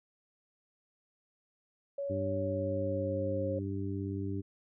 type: tone with pitch glide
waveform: sine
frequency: 560 to 539.1 Hz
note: C#5 to C#5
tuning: +18 to -48 cents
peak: -33 dBFS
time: 1.98-3.59 s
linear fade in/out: 5 ms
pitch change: -66 cents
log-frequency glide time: 2.26-3.35 s
type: harmonic tone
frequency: 98 Hz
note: G2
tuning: in tune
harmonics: 1 / 2 / 3 / 4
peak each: -36 / -41 / -38 / -42 dBFS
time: 2.09-4.42 s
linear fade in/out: 20 ms
effects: none